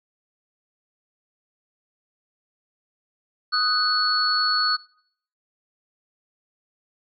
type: tone cluster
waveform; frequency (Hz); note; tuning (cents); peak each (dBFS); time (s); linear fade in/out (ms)
sine; 1253 / 1488 / 4398; D#6 / F#6 / C#8; +12 / +9 / -14; -24 / -26 / -21; 3.52-4.77; 20
effects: noise-tail reverb RT60 0.6 s tail -21 dB re dry